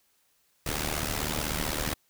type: noise with amplitude modulation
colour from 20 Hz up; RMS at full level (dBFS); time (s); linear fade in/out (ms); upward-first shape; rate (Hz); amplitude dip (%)
pink; -27; 0.66-1.94; 5; sine; 75.8; 85
effects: white hiss -69 dBFS RMS until 2.09 s